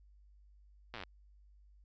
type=slowing click train; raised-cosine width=0.3 ms; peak=-28 dBFS; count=11; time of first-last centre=0.94-1.036 s; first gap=8 ms; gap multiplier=1.04; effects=added 50 Hz sine -59 dBFS peak until 1.84 s + resampled to 16000 Hz